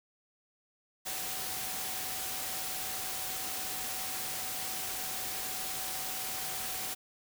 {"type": "tone in noise", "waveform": "sine", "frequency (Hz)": 755, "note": "F#5", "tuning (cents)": 35, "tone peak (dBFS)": -47, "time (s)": [1.05, 6.95], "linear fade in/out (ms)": 20, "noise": "white", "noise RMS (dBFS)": -37, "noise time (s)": [1.05, 6.95], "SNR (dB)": -13, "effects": []}